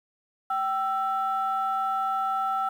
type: tone pair together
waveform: sine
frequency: 774 / 1328.1 Hz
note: G5 / E6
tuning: -22 / +13 cents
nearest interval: major sixth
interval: 935 cents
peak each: -26 dBFS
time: 0.5-2.69 s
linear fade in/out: 5 ms
effects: tanh soft clip ceiling -18 dBFS + 9-bit